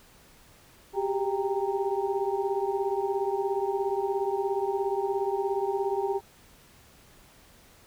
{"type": "tone cluster", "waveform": "sine", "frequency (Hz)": [383.9, 400.9, 792, 926], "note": ["G4", "G4", "G5", "A#5"], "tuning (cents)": [-36, 39, 18, -12], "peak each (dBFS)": [-30, -29, -33, -35], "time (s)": [0.93, 6.21], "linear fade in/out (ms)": 50, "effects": ["pink hiss -56 dBFS RMS until 7.86 s"]}